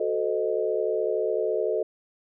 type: chord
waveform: sine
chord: F# diminished seventh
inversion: none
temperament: equal with one note detuned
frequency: 370 / 440 / 513.7 / 622.3 Hz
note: F#4 / A4 / C5 / Eb5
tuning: 0 / 0 / -32 / 0 cents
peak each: -30 / -26 / -31 / -29 dBFS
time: 0-1.83 s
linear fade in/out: 5 ms
effects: none